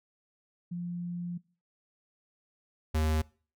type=tone pair in turn; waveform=sine / square; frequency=174.61 / 78.1 Hz; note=F3 / D#2; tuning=0 / +7 cents; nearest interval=octave + major second; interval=1393 cents; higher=first; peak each=-33 / -26 dBFS; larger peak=second; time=0.71-1.38 / 2.94-3.22 s; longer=first; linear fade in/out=10 ms; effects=noise-tail reverb RT60 0.4 s tail -23 dB re dry